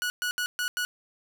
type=tone bursts at uneven times; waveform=sawtooth; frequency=1466 Hz; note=F#6; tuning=16 cents flat; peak=-23 dBFS; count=5; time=0.02-0.1 / 0.22-0.31 / 0.38-0.46 / 0.59-0.68 / 0.77-0.85 s; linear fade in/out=0 ms; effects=none